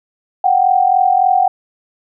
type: tone pair together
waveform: sine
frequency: 731.5 / 775 Hz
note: F#5 / G5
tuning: -20 / -20 cents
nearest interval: minor second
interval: 100 cents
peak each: -12 dBFS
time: 0.44-1.48 s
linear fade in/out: 5 ms
effects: none